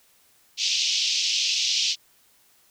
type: band-pass noise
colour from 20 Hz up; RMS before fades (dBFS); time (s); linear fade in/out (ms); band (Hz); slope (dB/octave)
white; -24; 0.57-1.96; 50; 2600 to 6000; 48
effects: white hiss -60 dBFS RMS until 2.7 s